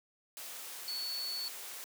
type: tone in noise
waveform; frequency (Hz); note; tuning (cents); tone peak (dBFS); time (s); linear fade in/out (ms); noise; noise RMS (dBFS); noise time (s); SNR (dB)
sine; 4435; C#8; 0; -36; 0.88-1.48; 0; white; -45; 0.37-1.84; +6
effects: high-pass 400 Hz 12 dB/octave